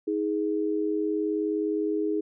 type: tone pair together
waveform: sine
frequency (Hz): 316.6 / 415.9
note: D#4 / G#4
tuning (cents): +30 / +2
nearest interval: perfect fourth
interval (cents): 472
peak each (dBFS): -27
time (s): 0.07-2.21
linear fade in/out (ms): 10
effects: none